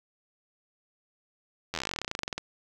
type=slowing click train; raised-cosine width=0.2 ms; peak=-14 dBFS; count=25; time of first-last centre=1.74-2.38 s; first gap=11 ms; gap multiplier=1.07; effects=none